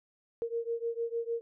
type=beating tone pair; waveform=sine; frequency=461.8 / 468.4 Hz; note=A#4 / A#4; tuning=-16 / +8 cents; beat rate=6.6 Hz; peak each=-34 / -35 dBFS; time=0.42-1.41 s; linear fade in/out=0 ms; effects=none